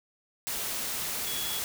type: tone in noise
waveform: sine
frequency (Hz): 3360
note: G#7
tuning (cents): +19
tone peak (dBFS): -36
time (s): 1.27-1.59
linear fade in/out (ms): 0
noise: white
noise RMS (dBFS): -33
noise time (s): 0.47-1.64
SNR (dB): -6
effects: none